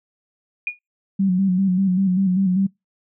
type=tone with exponential decay; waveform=sine; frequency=2442 Hz; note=D#7; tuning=33 cents flat; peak=-17 dBFS; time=0.67-0.79 s; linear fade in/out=2 ms; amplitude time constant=24 ms
type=tone with vibrato; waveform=sine; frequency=188.3 Hz; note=F#3; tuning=31 cents sharp; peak=-15 dBFS; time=1.19-2.67 s; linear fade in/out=10 ms; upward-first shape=square; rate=5.1 Hz; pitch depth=56 cents each way
effects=noise-tail reverb RT60 0.2 s tail -26 dB re dry